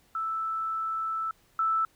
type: tone pair in turn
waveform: sine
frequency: 1318.5 / 1318.5 Hz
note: E6 / E6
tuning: 0 / 0 cents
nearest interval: unison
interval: 0 cents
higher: neither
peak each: -28 / -23 dBFS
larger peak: second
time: 0.15-1.31 / 1.59-1.85 s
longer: first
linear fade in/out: 2 ms
effects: pink hiss -64 dBFS RMS until 1.95 s